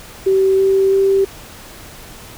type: tone with pitch steps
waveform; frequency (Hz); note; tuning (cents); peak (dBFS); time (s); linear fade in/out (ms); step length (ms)
sine; 384.1 / 387 / 389.9; G4 / G4 / G4; -35 / -22 / -9; -10; 0.26-1.25; 10; 330
effects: pink hiss -37 dBFS RMS until 2.37 s